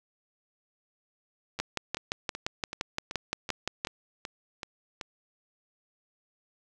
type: two click trains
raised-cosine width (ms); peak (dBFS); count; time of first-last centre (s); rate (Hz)
0.2; -19 / -12; 10 / 14; 1.59-5.012 / 1.6-3.849; 2.63 / 5.78
effects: none